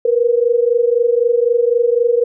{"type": "tone pair together", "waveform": "sine", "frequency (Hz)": [467.5, 491.4], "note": ["A#4", "B4"], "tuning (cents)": [5, -9], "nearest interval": "minor second", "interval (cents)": 86, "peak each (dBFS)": [-13, -15], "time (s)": [0.05, 2.24], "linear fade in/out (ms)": 5, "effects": []}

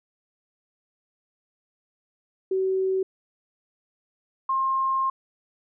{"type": "tone pair in turn", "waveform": "sine", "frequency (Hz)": [379.4, 1064.2], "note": ["F#4", "C6"], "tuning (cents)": [43, 29], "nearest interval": "octave + tritone", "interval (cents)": 1786, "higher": "second", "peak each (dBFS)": -21, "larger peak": "neither", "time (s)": [[2.51, 3.03], [4.49, 5.1]], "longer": "second", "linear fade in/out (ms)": 5, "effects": []}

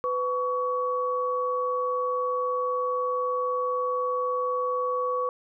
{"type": "tone pair together", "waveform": "sine", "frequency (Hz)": [501.1, 1125], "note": ["B4", "C#6"], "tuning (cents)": [25, 25], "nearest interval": "octave + major second", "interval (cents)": 1400, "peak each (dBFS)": -27, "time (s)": [0.04, 5.29], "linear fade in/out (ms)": 0, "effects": []}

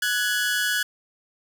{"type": "tone pair together", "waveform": "sawtooth", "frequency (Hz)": [1480, 1677.3], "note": ["F#6", "G#6"], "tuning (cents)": [0, 17], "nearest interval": "major second", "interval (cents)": 217, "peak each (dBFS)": -21, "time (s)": [0.02, 0.83], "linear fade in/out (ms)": 5, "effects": []}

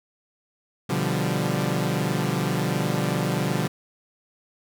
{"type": "chord", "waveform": "sawtooth", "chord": "G dominant seventh", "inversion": "first", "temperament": "equal with one note detuned", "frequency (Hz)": [123.97, 146.83, 174.61, 196], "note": ["B2", "D3", "F3", "G3"], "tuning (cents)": [7, 0, 0, 0], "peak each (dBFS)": [-25, -23, -24, -25], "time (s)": [0.89, 3.68], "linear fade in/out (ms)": 10, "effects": []}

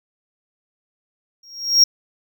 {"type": "tone with exponential growth", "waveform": "triangle", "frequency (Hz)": 5588, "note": "F8", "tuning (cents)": 0, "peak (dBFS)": -5, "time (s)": [1.43, 1.84], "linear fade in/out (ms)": 5, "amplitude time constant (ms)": 87, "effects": []}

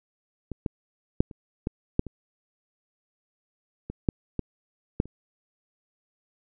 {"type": "clicks", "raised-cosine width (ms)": 3, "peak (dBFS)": [-20, -14, -6, -29, -14, -7, -23, -21, -8, -14, -8, -30], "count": 12, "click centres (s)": [0.517, 0.662, 1.205, 1.312, 1.671, 1.994, 2.067, 3.9, 4.088, 4.393, 5.001, 5.056], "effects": []}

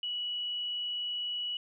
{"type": "tone", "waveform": "sine", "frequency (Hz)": 2936, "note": "F#7", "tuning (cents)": -14, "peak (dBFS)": -32, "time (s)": [0.03, 1.57], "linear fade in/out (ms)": 2, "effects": []}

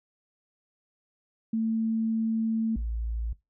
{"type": "tone pair in turn", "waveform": "sine", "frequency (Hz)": [223.6, 56.55], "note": ["A3", "A1"], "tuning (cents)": [28, 48], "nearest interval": "2 octaves", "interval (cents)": 2380, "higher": "first", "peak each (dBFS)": [-24, -28], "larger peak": "first", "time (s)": [[1.53, 2.76], [2.76, 3.33]], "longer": "first", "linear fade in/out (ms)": 5, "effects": ["noise-tail reverb RT60 0.2 s tail -19 dB re dry"]}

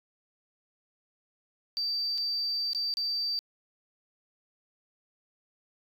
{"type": "tone with dropouts", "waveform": "sine", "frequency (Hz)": 4653, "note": "D8", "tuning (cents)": -17, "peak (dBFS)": -27, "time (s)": [1.77, 3.39], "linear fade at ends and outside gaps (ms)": 0, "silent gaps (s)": [[2.177, 2.181], [2.732, 2.749], [2.939, 2.971]], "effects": ["tanh soft clip ceiling -23 dBFS"]}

